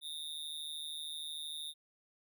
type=tone with amplitude modulation; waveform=square; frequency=3666 Hz; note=A#7; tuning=30 cents flat; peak=-37 dBFS; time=0.01-1.74 s; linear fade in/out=50 ms; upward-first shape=sine; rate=153 Hz; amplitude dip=95%; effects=none